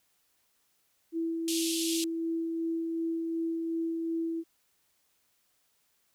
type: tone with tremolo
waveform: sine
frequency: 329.6 Hz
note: E4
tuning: in tune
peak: -28 dBFS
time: 1.12-4.44 s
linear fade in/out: 50 ms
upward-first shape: sine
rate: 2.7 Hz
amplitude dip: 25%
type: band-pass noise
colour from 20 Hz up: pink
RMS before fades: -34 dBFS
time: 1.48-2.04 s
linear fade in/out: 0 ms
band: 2800 to 12000 Hz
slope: 48 dB/octave
effects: white hiss -72 dBFS RMS until 6.14 s